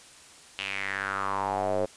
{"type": "tone with band-pass filter sweep", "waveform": "square", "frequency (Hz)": 49, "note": "G1", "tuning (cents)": 0, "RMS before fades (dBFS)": -30, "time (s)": [0.58, 1.86], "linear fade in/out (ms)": 10, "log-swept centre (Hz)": [2900, 520], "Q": 4.6, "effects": ["white hiss -51 dBFS RMS until 1.96 s", "resampled to 22050 Hz"]}